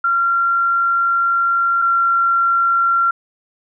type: tone pair in turn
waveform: sine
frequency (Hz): 1376 / 1370.8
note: F6 / F6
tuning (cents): -26 / -33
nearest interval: unison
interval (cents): 7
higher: first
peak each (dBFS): -13 / -12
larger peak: second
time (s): 0.04-1.82 / 1.82-3.11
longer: first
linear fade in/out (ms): 5
effects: none